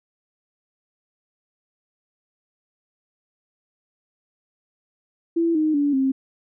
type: tone with pitch steps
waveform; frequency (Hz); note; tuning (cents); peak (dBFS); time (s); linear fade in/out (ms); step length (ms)
sine; 334.2 / 310 / 287.6 / 266.8; E4 / D#4 / D4 / C4; +24 / -6 / -36 / +34; -17; 5.36-6.12; 10; 190
effects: none

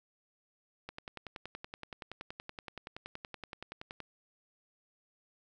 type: click train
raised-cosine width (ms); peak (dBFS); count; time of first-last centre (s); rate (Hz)
0.3; -26; 34; 0.89-4.003; 10.6
effects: none

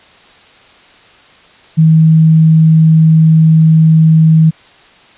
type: tone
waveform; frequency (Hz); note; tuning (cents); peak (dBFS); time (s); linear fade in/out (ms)
sine; 159.7; D#3; +45; -3; 1.77-4.51; 20
effects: white hiss -42 dBFS RMS until 5.17 s + resampled to 8000 Hz

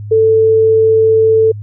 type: tone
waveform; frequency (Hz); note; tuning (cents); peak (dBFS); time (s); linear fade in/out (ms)
sine; 442.5; A4; +10; -6; 0.11-1.52; 10
effects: added 104 Hz sine -23 dBFS peak until 1.62 s

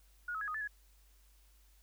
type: tone with pitch steps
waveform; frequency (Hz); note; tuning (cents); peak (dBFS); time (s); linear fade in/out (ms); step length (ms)
sine; 1442 / 1288 / 1666 / 1244 / 1748 / 1678; F#6 / E6 / G#6 / D#6 / A6 / G#6; -45 / -41 / +5 / -1 / -12 / +17; -36; 0.28-0.676; 5; 66
effects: added 50 Hz sine -62 dBFS peak until 1.82 s + white hiss -70 dBFS RMS until 1.82 s

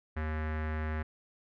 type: tone with low-pass filter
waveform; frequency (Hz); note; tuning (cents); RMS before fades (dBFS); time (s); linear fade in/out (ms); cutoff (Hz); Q
square; 77.78; D#2; 0; -34; 0.16-1.03; 10; 1800; 3.1
effects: none

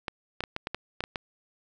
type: clicks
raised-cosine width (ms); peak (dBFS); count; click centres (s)
0.3; -15; 9; 0.082 / 0.406 / 0.438 / 0.564 / 0.671 / 0.746 / 1.006 / 1.039 / 1.158
effects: none

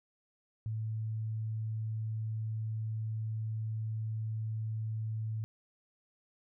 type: tone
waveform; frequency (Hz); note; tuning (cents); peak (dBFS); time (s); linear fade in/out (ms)
sine; 110; A2; 0; -33; 0.66-5.44; 0
effects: none

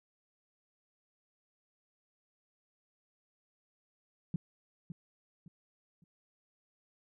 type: tone with echo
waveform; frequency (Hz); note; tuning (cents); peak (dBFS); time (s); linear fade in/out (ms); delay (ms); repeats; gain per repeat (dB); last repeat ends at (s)
sine; 167.7; E3; +30; -29; 4.34-4.36; 2; 560; 3; -10; 6.04
effects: none

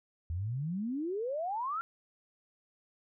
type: exponential sweep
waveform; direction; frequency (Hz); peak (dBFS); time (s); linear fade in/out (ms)
sine; up; 79 to 1393; -32; 0.3-1.81; 0
effects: none

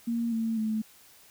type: tone with pitch steps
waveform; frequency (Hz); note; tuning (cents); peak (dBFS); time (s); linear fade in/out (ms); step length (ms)
sine; 233.1 / 225.6 / 218.2; A#3 / A3 / A3; 0 / +44 / -14; -26; 0.07-0.82; 10; 250
effects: white hiss -56 dBFS RMS until 1.3 s

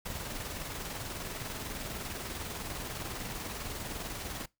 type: noise with tremolo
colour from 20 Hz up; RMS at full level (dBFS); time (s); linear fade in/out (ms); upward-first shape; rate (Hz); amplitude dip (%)
pink; -38; 0.05-4.46; 10; square; 20; 35
effects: noise-tail reverb RT60 0.2 s tail -22 dB re dry

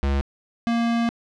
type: tone pair in turn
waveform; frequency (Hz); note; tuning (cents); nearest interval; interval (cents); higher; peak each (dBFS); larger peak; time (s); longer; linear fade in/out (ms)
square; 69.3 / 233.1; C#2 / A#3; 0 / 0; octave + major sixth; 2100; second; -20; neither; 0.03-0.21 / 0.67-1.09; second; 0
effects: low-pass 4000 Hz 12 dB/octave

